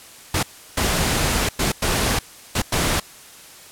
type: noise bursts at uneven times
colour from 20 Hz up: pink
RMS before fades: -20 dBFS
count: 6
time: 0.34-0.43 / 0.77-1.49 / 1.59-1.72 / 1.82-2.19 / 2.55-2.62 / 2.72-3 s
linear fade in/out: 5 ms
effects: white hiss -43 dBFS RMS until 3.71 s + low-pass 12000 Hz 12 dB/octave